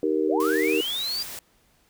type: chord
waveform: sine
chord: Eb major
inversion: none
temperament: just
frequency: 311.1 / 388.9 / 466.7 Hz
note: Eb4 / G4 / Bb4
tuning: 0 / -14 / +2 cents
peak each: -25 dBFS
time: 0.03-0.81 s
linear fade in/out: 2 ms
type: linear sweep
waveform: sine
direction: up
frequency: 398.9 to 4844 Hz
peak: -26 dBFS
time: 0.27-1.23 s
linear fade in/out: 5 ms
type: noise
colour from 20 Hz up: white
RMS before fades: -37 dBFS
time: 0.4-1.39 s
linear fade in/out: 2 ms
effects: pink hiss -63 dBFS RMS until 1.89 s